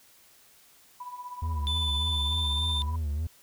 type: tone with tremolo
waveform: sine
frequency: 987.8 Hz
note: B5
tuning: in tune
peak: -34 dBFS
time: 1-2.96 s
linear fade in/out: 5 ms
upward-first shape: triangle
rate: 16 Hz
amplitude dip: 75%
type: tone with vibrato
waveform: triangle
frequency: 76.8 Hz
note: D#2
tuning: 22 cents flat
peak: -25 dBFS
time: 1.42-3.27 s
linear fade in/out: 5 ms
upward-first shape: sine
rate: 3.4 Hz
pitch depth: 110 cents each way
type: tone with pitch glide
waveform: triangle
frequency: 3520 to 3573 Hz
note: A7 to A7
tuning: 0 to +26 cents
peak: -26 dBFS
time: 1.67-2.82 s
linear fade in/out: 0 ms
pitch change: +26 cents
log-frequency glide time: 2.03-2.63 s
effects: tanh soft clip ceiling -17 dBFS + white hiss -58 dBFS RMS until 3.42 s